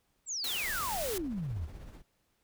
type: exponential sweep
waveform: sine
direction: down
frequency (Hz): 7902 to 66.4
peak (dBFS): -33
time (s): 0.26-1.69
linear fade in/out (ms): 50
type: noise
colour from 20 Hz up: white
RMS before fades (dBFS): -38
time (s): 0.44-1.18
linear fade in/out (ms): 2
type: noise with tremolo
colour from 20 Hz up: brown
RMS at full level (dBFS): -44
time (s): 0.62-2.03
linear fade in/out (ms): 50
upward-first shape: triangle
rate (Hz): 16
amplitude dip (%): 55
effects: pink hiss -75 dBFS RMS until 2.43 s